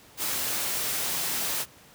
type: noise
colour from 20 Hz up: white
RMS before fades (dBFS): -29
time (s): 0.17-1.66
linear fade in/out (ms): 50
effects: pink hiss -53 dBFS RMS until 1.94 s + high-pass 80 Hz 12 dB/octave